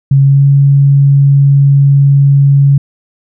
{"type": "tone with pitch glide", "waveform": "sine", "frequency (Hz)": [137.5, 139.74], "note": ["C#3", "C#3"], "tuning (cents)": [-14, 14], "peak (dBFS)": -3, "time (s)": [0.11, 2.78], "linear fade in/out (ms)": 5, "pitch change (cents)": 28, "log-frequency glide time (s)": [0.21, 0.45], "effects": []}